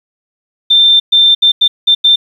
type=tone bursts at uneven times; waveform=sine; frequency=3577 Hz; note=A7; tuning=28 cents sharp; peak=-4 dBFS; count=6; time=0.7-1 / 1.12-1.35 / 1.42-1.52 / 1.61-1.68 / 1.87-1.95 / 2.04-2.16 s; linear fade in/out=10 ms; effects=7-bit